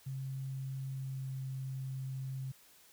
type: tone with pitch glide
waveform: sine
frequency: 133.8 to 132.49 Hz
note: C3 to C3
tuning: +39 to +22 cents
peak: -37 dBFS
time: 0.06-2.52 s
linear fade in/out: 10 ms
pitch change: -17 cents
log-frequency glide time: 0.89-1.47 s
effects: white hiss -62 dBFS RMS until 2.92 s